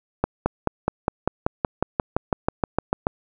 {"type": "accelerating click train", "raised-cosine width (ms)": 1, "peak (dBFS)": -5, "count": 17, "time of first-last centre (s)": [0.24, 3.069], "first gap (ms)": 220, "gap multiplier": 0.97, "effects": []}